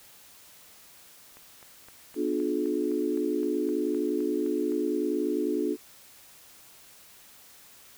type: click train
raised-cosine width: 0.5 ms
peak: -35 dBFS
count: 14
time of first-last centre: 1.37-4.721 s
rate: 3.88 Hz
type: chord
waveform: sine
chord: B diminished seventh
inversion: none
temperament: just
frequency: 246.9 / 296.3 / 355.6 / 426.7 Hz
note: B3 / D4 / F4 / Ab4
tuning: 0 / +15 / +31 / +47 cents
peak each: -34 / -29 / -30 / -31 dBFS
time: 2.15-5.77 s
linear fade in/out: 50 ms
effects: white hiss -53 dBFS RMS until 7.97 s